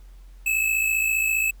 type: tone pair together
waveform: square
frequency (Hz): 2561 / 2616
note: D#7 / E7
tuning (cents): +49 / -14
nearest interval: unison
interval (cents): 37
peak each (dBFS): -27 / -22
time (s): 0.46-1.51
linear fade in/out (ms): 5
effects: added 44 Hz sine -42 dBFS peak until 1.6 s + pink hiss -61 dBFS RMS until 1.6 s